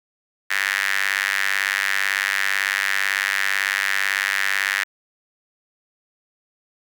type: tone with high-pass filter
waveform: sawtooth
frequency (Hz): 98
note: G2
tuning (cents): 0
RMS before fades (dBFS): -22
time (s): 0.5-4.84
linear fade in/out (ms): 10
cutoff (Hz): 1800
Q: 4.7
effects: none